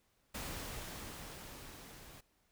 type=noise with level ramp; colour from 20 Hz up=pink; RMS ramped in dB=-42 to -55 dBFS; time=0.34-2.21 s; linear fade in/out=10 ms; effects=pink hiss -75 dBFS RMS until 2.51 s